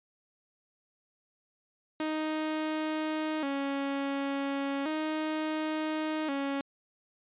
sawtooth tone with vibrato, 293.7 Hz, D4, in tune, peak -26 dBFS, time 2-6.61 s, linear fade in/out 2 ms, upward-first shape square, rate 0.35 Hz, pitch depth 100 cents each way, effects resampled to 8000 Hz

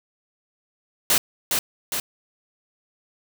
white noise with echo, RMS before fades -18 dBFS, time 1.1-1.18 s, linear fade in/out 2 ms, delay 410 ms, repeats 2, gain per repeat -4 dB, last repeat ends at 2 s, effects none

